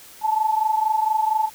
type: tone pair together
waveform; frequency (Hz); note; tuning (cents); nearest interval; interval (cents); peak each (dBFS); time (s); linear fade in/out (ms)
sine; 865.7 / 890; A5 / A5; -28 / +20; unison; 48; -19 / -23; 0.21-1.5; 50
effects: white hiss -45 dBFS RMS until 1.54 s